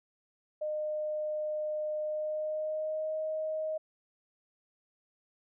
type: tone with pitch glide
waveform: sine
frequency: 610 to 626.1 Hz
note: D#5 to D#5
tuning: -34 to +11 cents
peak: -31 dBFS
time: 0.61-3.78 s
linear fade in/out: 10 ms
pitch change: +45 cents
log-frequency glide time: 2.01-3.17 s
effects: none